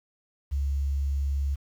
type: tone with quantisation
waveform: sine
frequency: 69.6 Hz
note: C#2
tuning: 8 cents sharp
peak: -24 dBFS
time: 0.51-1.56 s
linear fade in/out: 20 ms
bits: 9
effects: none